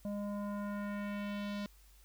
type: tone with low-pass filter sweep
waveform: square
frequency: 204.2 Hz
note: G#3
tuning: 29 cents flat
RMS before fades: -39 dBFS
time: 0.05-1.66 s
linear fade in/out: 0 ms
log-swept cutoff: 630 to 4600 Hz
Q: 1.6
effects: added 50 Hz sine -59 dBFS peak until 2.04 s + white hiss -66 dBFS RMS until 2.04 s